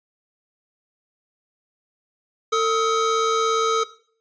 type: tone pair together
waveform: square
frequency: 450 / 1272.8 Hz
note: A4 / D#6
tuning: +39 / +39 cents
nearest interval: octave + tritone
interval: 1800 cents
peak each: -21 dBFS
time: 2.52-3.84 s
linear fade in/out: 10 ms
effects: noise-tail reverb RT60 0.5 s tail -17 dB re dry + resampled to 16000 Hz